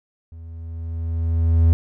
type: tone with level ramp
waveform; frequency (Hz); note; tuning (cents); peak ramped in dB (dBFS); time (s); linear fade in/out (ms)
triangle; 82.41; E2; 0; -34 to -8; 0.32-1.73; 0
effects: none